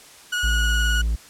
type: tone with vibrato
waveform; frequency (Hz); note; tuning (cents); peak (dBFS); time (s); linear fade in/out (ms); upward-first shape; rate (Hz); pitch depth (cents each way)
30% pulse; 1456; F#6; -28; -19; 0.32-1.02; 10; sine; 19; 18
type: tone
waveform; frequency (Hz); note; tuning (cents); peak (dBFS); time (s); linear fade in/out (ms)
triangle; 56; A1; +31; -17; 0.43-1.16; 10
effects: white hiss -46 dBFS RMS until 1.29 s + low-pass 10000 Hz 12 dB/octave

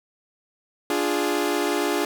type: chord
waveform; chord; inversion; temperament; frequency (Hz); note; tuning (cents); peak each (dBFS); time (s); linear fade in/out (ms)
sawtooth; D diminished; none; equal; 293.7 / 349.2 / 415.3; D4 / F4 / Ab4; 0 / 0 / 0; -22; 0.9-2.05; 2
effects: none

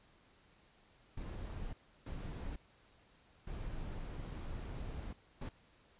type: noise bursts at uneven times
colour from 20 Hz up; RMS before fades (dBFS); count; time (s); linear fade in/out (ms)
brown; -43; 4; 1.17-1.73 / 2.06-2.56 / 3.47-5.13 / 5.41-5.49; 5
effects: pink hiss -67 dBFS RMS until 5.99 s + resampled to 8000 Hz

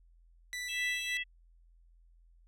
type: tone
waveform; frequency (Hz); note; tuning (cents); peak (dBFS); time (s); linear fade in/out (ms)
sawtooth; 1977; B6; +1; -33; 0.53-1.17; 0
type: harmonic tone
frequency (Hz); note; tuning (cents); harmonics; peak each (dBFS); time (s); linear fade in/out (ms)
660; E5; +2; 3 / 4 / 5; -36 / -38 / -41; 0.68-1.24; 20
effects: added 42 Hz sine -59 dBFS peak until 2.47 s + low-pass 11000 Hz 12 dB/octave

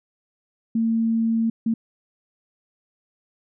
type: tone bursts at uneven times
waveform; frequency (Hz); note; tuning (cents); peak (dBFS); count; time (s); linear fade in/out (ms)
sine; 226.6; A#3; -49; -18; 2; 0.75-1.5 / 1.66-1.74; 5
effects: none

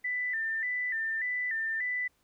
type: tone with vibrato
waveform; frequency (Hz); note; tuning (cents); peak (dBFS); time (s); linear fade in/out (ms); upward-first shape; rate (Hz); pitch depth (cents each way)
sine; 1888; A#6; +22; -29; 0.04-2.08; 10; square; 1.7; 90
effects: pink hiss -71 dBFS RMS until 2.23 s

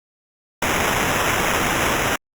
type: noise with sample-and-hold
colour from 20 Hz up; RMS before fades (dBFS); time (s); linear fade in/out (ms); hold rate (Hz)
white; -20; 0.62-2.16; 5; 4410
effects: Opus 48 kbps

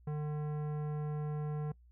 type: tone with tanh clipping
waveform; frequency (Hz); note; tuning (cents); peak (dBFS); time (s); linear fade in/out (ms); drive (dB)
sine; 150; D3; +37; -36; 0.07-1.72; 5; 15
effects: noise-tail reverb RT60 0.1 s tail -22 dB re dry + added 60 Hz sine -58 dBFS peak until 1.91 s

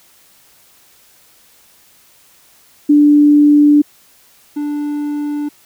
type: tone pair in turn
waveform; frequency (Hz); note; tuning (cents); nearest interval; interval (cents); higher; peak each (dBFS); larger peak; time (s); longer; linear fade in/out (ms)
sine / triangle; 293.7 / 293.7; D4 / D4; 0 / 0; unison; 0; neither; -5 / -15; first; 2.89-3.82 / 4.56-5.49; neither; 10
effects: white hiss -49 dBFS RMS until 5.65 s

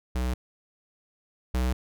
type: tone pair in turn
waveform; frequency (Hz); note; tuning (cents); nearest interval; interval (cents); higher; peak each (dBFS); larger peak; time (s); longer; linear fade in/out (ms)
square; 62.5 / 62.76; B1 / B1; +21 / +28; unison; 7; second; -26 / -24; second; 0.15-0.34 / 1.54-1.73; neither; 5
effects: none

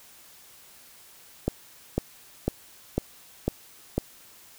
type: click train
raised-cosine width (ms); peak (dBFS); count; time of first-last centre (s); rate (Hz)
2; -10; 6; 1.48-3.98; 2
effects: white hiss -52 dBFS RMS until 4.58 s

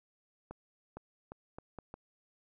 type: accelerating click train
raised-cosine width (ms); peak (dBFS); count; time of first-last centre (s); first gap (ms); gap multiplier
1; -30; 6; 0.51-1.941; 460; 0.76
effects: none

